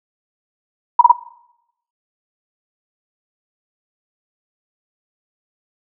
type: tone bursts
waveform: sine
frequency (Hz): 961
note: B5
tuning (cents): -48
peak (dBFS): -3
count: 3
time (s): 0.99-1.117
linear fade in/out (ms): 5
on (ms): 23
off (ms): 29
effects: noise-tail reverb RT60 0.8 s tail -18 dB re dry